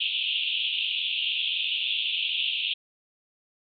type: band-pass noise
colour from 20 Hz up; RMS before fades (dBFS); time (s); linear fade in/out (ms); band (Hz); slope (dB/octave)
pink; -28; 0-2.74; 10; 2600 to 3600; 96
effects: none